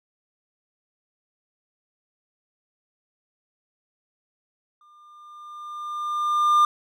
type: tone with exponential growth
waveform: triangle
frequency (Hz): 1200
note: D6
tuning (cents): +37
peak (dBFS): -11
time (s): 4.81-6.65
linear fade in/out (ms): 2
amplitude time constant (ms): 400
effects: none